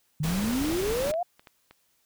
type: exponential sweep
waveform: sine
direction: up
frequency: 146.83 to 728 Hz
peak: -25 dBFS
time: 0.2-1.23 s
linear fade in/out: 5 ms
type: noise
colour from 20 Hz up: pink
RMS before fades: -33 dBFS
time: 0.23-1.12 s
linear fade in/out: 10 ms
type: clicks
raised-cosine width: 0.3 ms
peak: -27 / -35 / -30 / -32 dBFS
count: 4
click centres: 1.139 / 1.395 / 1.472 / 1.71 s
effects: white hiss -69 dBFS RMS until 2.05 s

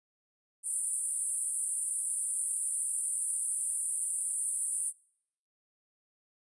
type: band-pass noise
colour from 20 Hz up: white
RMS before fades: -33 dBFS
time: 0.63-4.93 s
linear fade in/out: 50 ms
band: 8600 to 10000 Hz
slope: 96 dB/octave
effects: noise-tail reverb RT60 0.7 s tail -25 dB re dry + resampled to 24000 Hz

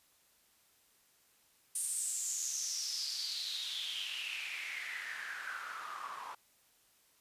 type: noise with band-pass filter sweep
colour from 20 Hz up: white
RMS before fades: -40 dBFS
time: 1.75-6.35 s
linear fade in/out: 5 ms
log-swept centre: 9300 to 980 Hz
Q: 6.6
effects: white hiss -69 dBFS RMS until 7.2 s + resampled to 32000 Hz

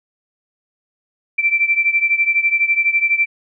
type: beating tone pair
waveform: sine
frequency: 2338 / 2350 Hz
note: D7 / D7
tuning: -8 / +1 cents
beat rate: 12 Hz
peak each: -15 / -18 dBFS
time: 1.38-3.26 s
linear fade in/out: 10 ms
effects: none

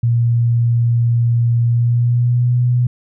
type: tone with pitch glide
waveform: sine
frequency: 118 to 122.87 Hz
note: A#2 to B2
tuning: +22 to -8 cents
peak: -11 dBFS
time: 0.03-2.87 s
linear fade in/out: 5 ms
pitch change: +70 cents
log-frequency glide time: 1.66-2.55 s
effects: none

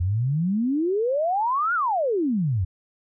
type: exponential two-way sweep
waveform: sine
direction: up then down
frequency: 84.2 to 1474 to 84.2 Hz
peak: -20 dBFS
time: 0-2.65 s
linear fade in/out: 10 ms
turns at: 1.74 s
effects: none

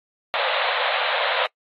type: band-pass noise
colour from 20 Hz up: pink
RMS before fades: -23 dBFS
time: 0.34-1.46 s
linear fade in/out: 0 ms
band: 500 to 4000 Hz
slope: 96 dB/octave
effects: noise-tail reverb RT60 0.1 s tail -25 dB re dry + AAC 32 kbps

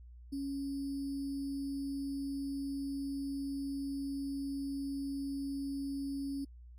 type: tone with sample-and-hold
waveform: sine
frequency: 277.2 Hz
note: C#4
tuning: in tune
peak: -35 dBFS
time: 0.32-6.45 s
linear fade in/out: 10 ms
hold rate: 4900 Hz
effects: added 60 Hz sine -50 dBFS peak until 6.78 s + AAC 64 kbps

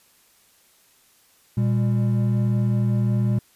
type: tone pair together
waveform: triangle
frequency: 119.16 / 200.4 Hz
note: A#2 / G3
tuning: +38 / +38 cents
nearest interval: major sixth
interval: 900 cents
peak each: -17 / -22 dBFS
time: 1.57-3.39 s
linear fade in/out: 5 ms
effects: white hiss -58 dBFS RMS until 3.55 s + resampled to 32000 Hz

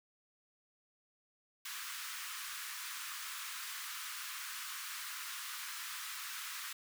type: high-pass noise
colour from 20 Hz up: pink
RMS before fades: -44 dBFS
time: 1.65-6.73 s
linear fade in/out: 5 ms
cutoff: 1100 Hz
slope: 48 dB/octave
effects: none

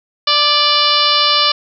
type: harmonic tone with a mistuned harmonic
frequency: 589 Hz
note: D5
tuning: 5 cents sharp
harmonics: 1 / 2 / 3 / 4 / 5 / 6 / 7 / 8 / 9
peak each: -24 / -16 / -26 / -23 / -17 / -18 / -18 / -18 / -21 dBFS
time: 0.27-1.52 s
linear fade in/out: 5 ms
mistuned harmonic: 3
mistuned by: -33 cents
effects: none

